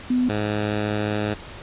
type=tone pair in turn; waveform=sine / 10% pulse; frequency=250 / 105.11 Hz; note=B3 / G#2; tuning=+21 / +21 cents; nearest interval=octave + minor third; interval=1500 cents; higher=first; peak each=-17 / -14 dBFS; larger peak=second; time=0.1-0.29 / 0.29-1.34 s; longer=second; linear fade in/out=5 ms; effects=pink hiss -39 dBFS RMS until 1.62 s + resampled to 8000 Hz